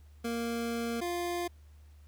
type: tone pair in turn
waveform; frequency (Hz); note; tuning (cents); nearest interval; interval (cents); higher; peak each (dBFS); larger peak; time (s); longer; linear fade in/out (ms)
25% pulse; 233.1 / 349.3; A#3 / F4; 0 / 0; perfect fifth; 700; second; -28; neither; 0.24-1.01 / 1.01-1.48; first; 10
effects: added 74 Hz sine -52 dBFS peak until 2.07 s + pink hiss -69 dBFS RMS until 2.07 s